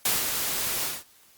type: noise with ADSR envelope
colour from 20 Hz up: white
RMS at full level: -23 dBFS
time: 0.05-1.04 s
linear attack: 6 ms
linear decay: 180 ms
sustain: -5 dB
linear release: 200 ms
effects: white hiss -57 dBFS RMS until 1.37 s + Opus 48 kbps